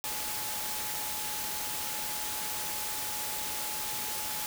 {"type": "tone in noise", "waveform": "sine", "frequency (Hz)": 852, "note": "G#5", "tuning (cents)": 44, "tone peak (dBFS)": -43, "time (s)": [0.04, 4.46], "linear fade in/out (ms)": 0, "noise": "white", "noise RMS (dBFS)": -35, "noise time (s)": [0.04, 4.46], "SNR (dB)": -11, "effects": []}